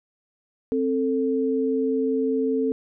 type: tone pair together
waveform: sine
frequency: 263.8 / 443.7 Hz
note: C4 / A4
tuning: +14 / +14 cents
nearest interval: major sixth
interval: 900 cents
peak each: -23 dBFS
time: 0.72-2.72 s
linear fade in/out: 0 ms
effects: none